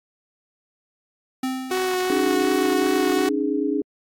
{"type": "tone with exponential decay", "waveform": "square", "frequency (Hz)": 260, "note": "C4", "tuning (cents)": -11, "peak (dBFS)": -22, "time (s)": [1.43, 2.45], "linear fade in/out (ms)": 5, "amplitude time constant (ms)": 220}
{"type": "tone with vibrato", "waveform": "sawtooth", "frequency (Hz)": 370, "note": "F#4", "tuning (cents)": 0, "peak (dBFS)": -17, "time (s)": [1.71, 3.29], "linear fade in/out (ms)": 2, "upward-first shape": "sine", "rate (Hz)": 2.7, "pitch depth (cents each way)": 12}
{"type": "chord", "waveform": "sine", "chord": "C# suspended second", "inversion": "none", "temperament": "equal with one note detuned", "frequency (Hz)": [277.2, 306.1, 415.3], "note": ["C#4", "D#4", "G#4"], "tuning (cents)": [0, -28, 0], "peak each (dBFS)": [-24, -24, -25], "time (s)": [2.1, 3.82], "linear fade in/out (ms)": 2}
{"effects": ["AAC 64 kbps"]}